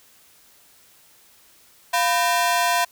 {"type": "ring-modulated tone", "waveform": "sawtooth", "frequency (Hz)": 846, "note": "G#5", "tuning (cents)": 32, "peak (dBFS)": -11, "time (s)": [1.93, 2.85], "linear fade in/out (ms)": 10, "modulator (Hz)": 149, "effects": ["white hiss -54 dBFS RMS until 2.91 s"]}